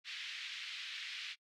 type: band-pass noise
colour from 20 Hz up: white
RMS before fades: -45 dBFS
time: 0.04-1.36 s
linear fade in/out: 50 ms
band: 1900 to 3800 Hz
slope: 24 dB/octave
effects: noise-tail reverb RT60 0.1 s tail -25 dB re dry